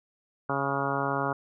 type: harmonic tone with a mistuned harmonic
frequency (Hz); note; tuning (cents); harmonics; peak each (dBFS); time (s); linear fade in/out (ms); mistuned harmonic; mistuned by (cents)
138.59; C#3; 0; 1 / 2 / 3 / 4 / 5 / 6 / 7 / 8 / 9 / 10; -35 / -35 / -35 / -35 / -35 / -35 / -35 / -35 / -35 / -35; 0.49-1.33; 5; 10; +39
effects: none